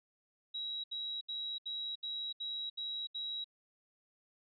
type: tone bursts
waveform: sine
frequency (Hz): 3862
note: B7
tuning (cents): -39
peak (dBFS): -37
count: 8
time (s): 0.54-3.444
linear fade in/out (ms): 10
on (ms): 300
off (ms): 72
effects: none